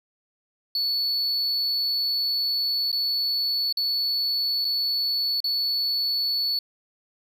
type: tone with dropouts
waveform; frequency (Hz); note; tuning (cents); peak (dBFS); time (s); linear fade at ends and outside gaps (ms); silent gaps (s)
triangle; 4435; C#8; 0; -21; 0.75-6.59; 2; 2.917-2.927 / 3.726-3.771 / 4.646-4.65 / 5.404-5.442
effects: none